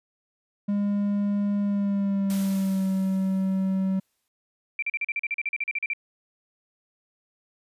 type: tone with pitch glide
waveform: triangle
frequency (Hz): 203.2 to 190.69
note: G#3 to G3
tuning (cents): -38 to -48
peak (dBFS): -20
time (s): 0.68-4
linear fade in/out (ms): 10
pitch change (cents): -110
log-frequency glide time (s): 1.6-2.85
type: noise with exponential decay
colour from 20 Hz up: white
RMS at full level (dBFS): -37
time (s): 2.3-4.28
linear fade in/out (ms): 0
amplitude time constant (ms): 430
type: tone bursts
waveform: sine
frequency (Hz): 2349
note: D7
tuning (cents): 0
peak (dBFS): -24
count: 16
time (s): 4.79-5.934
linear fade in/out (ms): 2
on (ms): 34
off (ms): 40
effects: resampled to 32000 Hz